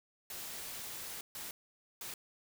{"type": "noise bursts at uneven times", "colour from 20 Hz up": "white", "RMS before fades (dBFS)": -44, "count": 3, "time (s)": [[0.3, 1.21], [1.35, 1.51], [2.01, 2.14]], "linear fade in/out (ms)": 2, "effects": []}